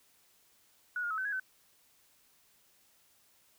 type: tone with pitch steps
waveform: sine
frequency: 1464 / 1420 / 1290 / 1526 / 1660 / 1524 Hz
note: F#6 / F6 / E6 / G6 / G#6 / G6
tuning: -19 / +28 / -38 / -47 / -1 / -49 cents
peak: -32 dBFS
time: 0.96-1.398 s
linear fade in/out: 2 ms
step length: 73 ms
effects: white hiss -67 dBFS RMS until 3.58 s